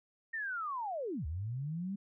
sine linear two-way sweep, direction down then up, 1857 to 70.2 to 203.3 Hz, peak -35 dBFS, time 0.33-1.96 s, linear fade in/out 10 ms, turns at 1.26 s, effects none

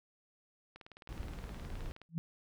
click train, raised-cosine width 0.3 ms, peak -35 dBFS, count 25, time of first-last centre 0.76-2.017 s, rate 19.1 Hz
brown noise, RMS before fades -43 dBFS, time 1.09-1.92 s, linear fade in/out 0 ms
sine tone with exponential growth, 164.81 Hz, E3, in tune, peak -29 dBFS, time 2.09-2.18 s, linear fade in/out 0 ms, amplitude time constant 19 ms
effects none

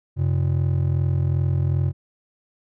triangle ring-modulated tone, 114.1 Hz, A#2, 37 cents flat, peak -13 dBFS, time 0.16-1.93 s, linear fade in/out 50 ms, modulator 21.3 Hz, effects none

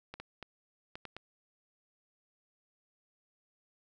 clicks, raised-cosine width 0.3 ms, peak -27 dBFS, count 6, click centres 0.14 / 0.2 / 0.427 / 0.955 / 1.053 / 1.166 s, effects none

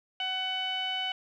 sawtooth tone with low-pass filter, 750 Hz, F#5, 23 cents sharp, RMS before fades -32 dBFS, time 0.2-1.12 s, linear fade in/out 2 ms, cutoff 2900 Hz, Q 9.9, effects 11-bit

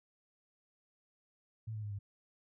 sine tone with pitch steps, 110.8 / 107.27 / 103.86 / 100.55 Hz, A2 / A2 / G#2 / G2, +13 / -44 / +1 / +44 cents, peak -38 dBFS, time 1.67-1.99 s, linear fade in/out 10 ms, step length 80 ms, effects none

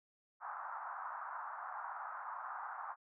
white band-pass noise, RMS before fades -45 dBFS, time 0.4-2.96 s, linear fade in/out 50 ms, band 760 to 1400 Hz, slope 48 dB/octave, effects none

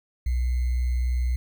sine tone with sample-and-hold, 61.74 Hz, B1, in tune, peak -21 dBFS, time 0.26-1.36 s, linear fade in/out 5 ms, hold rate 2100 Hz, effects none

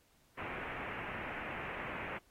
white low-pass noise, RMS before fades -43 dBFS, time 0.37-2.19 s, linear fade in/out 20 ms, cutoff 2500 Hz, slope 48 dB/octave, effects pink hiss -70 dBFS RMS until 2.3 s + AAC 48 kbps

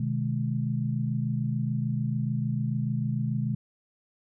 sine tone cluster, 126.3 / 153.1 / 211.3 Hz, B2 / D#3 / G#3, +39 / -28 / +30 cents, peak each -28 / -31 / -31 dBFS, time 0-3.55 s, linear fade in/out 5 ms, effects none

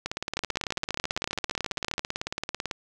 two click trains, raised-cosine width 0.2 ms, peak -12 / -11 dBFS, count 49 / 25, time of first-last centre 0.06-2.712 / 0.37-1.981 s, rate 18.1 / 14.9 Hz, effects none

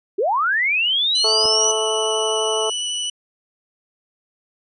sine linear sweep, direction up, 349.2 to 6080 Hz, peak -16 dBFS, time 0.18-1.72 s, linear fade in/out 10 ms
sawtooth tone with vibrato, 2960 Hz, F#7, in tune, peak -19 dBFS, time 1.15-3.1 s, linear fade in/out 5 ms, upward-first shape square, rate 12 Hz, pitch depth 8 cents each way
harmonic tone, 218.6 Hz, A3, 11 cents flat, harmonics 2 / 3 / 4 / 5 / 6, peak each -22 / -26 / -28 / -30 / -32 dBFS, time 1.24-2.7 s, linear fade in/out 5 ms
clicks, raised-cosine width 1 ms, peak -21 / -15 dBFS, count 2, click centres 1.445 / 1.456 s
effects resampled to 24000 Hz

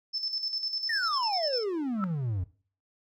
sine tone with tremolo, 5274 Hz, E8, in tune, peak -28 dBFS, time 0.13-1.64 s, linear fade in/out 20 ms, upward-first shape square, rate 10 Hz, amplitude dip 60%
triangle exponential sweep, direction down, 1900 to 85.5 Hz, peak -26 dBFS, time 0.89-2.44 s, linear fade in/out 5 ms
sine tone with exponential growth, 1318.5 Hz, E6, in tune, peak -26 dBFS, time 1.93-2.04 s, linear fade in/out 0 ms, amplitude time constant 23 ms
effects noise-tail reverb RT60 0.4 s tail -17 dB re dry

